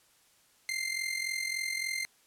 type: tone with amplitude modulation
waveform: sawtooth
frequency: 2093 Hz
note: C7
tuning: in tune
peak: -25 dBFS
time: 0.69-2.05 s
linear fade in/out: 0 ms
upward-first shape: sine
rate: 43.5 Hz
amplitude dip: 70%
effects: white hiss -65 dBFS RMS until 2.26 s + low-pass 12000 Hz 12 dB/octave